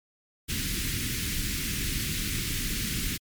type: band-stop noise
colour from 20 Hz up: pink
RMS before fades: -30 dBFS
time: 0.48-3.18 s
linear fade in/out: 20 ms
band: 300 to 1800 Hz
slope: 24 dB/octave
effects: MP3 96 kbps